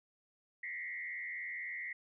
sine tone with frequency modulation, 2021 Hz, B6, 39 cents sharp, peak -39 dBFS, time 0.63-1.93 s, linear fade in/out 5 ms, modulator 83.9 Hz, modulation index 1.7, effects none

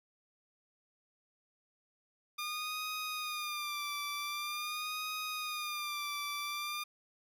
15% pulse tone with vibrato, 1207 Hz, D6, 47 cents sharp, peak -30 dBFS, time 2.38-6.84 s, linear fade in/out 10 ms, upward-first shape sine, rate 0.45 Hz, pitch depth 61 cents each way, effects none

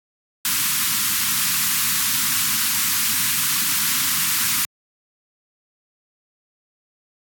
white band-stop noise, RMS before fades -20 dBFS, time 0.45-4.65 s, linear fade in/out 0 ms, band 280 to 1000 Hz, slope 48 dB/octave, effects high-pass 100 Hz 12 dB/octave + AAC 64 kbps

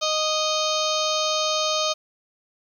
harmonic tone with a mistuned harmonic, 620 Hz, D#5, 6 cents flat, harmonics 1 / 2 / 4 / 5 / 6 / 7 / 8 / 9 / 10, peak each -26 / -27 / -33 / -31 / -29 / -30 / -33 / -37 / -31 dBFS, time 0.01-1.94 s, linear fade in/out 20 ms, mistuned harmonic 10, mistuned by +42 cents, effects 9-bit

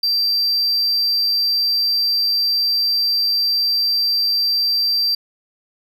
triangle tone, 4699 Hz, D8, in tune, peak -14 dBFS, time 0.03-5.15 s, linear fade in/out 5 ms, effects none

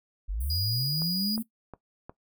sine linear sweep, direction up, 41.2 to 230 Hz, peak -28 dBFS, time 0.28-1.43 s, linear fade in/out 20 ms
white high-pass noise, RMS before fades -43 dBFS, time 0.4-1.43 s, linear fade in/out 10 ms, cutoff 8600 Hz, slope 96 dB/octave
square tone, 4899 Hz, D#8, 28 cents flat, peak -30 dBFS, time 0.5-1.36 s, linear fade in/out 2 ms
click train, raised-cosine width 1 ms, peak -27 dBFS, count 4, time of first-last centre 1.02-2.095 s, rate 2.79 Hz
effects noise-tail reverb RT60 0.1 s tail -17 dB re dry

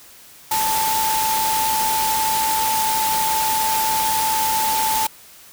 sine tone in noise, 880 Hz, A5, in tune, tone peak -19 dBFS, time 0.51-5.07 s, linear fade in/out 5 ms, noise white, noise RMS -23 dBFS, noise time 0.51-5.07 s, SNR +1 dB, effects white hiss -45 dBFS RMS until 5.52 s

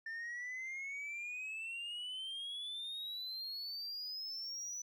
sine exponential sweep, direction up, 1787 to 5990 Hz, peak -38 dBFS, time 0.06-4.82 s, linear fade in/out 5 ms, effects tanh soft clip ceiling -40 dBFS + 13-bit

